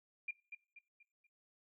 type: tone with echo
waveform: sine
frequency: 2400 Hz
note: D7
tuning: 37 cents sharp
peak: -37 dBFS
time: 0.28-0.31 s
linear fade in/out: 5 ms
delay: 240 ms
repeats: 4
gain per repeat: -8 dB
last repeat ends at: 1.27 s
effects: noise-tail reverb RT60 0.4 s tail -21 dB re dry